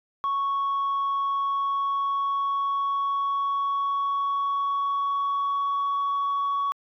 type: tone with pitch glide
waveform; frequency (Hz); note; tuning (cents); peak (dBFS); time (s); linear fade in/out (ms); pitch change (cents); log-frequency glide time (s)
sine; 1108.7 to 1121.6; C#6 to C#6; 0 to +20; -21; 0.24-6.72; 0; +20; 1.21-5.95
effects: tanh soft clip ceiling -21 dBFS